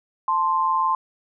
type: tone pair together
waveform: sine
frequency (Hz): 880 / 1046.5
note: A5 / C6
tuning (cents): 0 / 0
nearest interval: minor third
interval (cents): 300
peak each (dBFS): -24 / -19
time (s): 0.28-0.95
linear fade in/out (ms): 2
effects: none